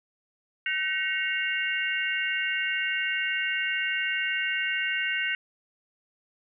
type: tone cluster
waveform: sine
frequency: 1523 / 1898 / 2190 / 2790 Hz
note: F#6 / A#6 / C#7 / F7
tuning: +50 / +31 / -22 / -2 cents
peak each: -31 dBFS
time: 0.66-5.35 s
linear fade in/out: 2 ms
effects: none